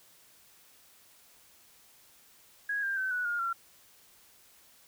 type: tone with pitch steps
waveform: sine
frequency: 1654 / 1592.1 / 1532.6 / 1475.2 / 1420.1 / 1366.9 Hz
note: G#6 / G6 / G6 / F#6 / F6 / F6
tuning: -8 / +26 / -40 / -6 / +29 / -38 cents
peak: -29 dBFS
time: 2.69-3.53 s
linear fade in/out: 5 ms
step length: 140 ms
effects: white hiss -60 dBFS RMS until 4.87 s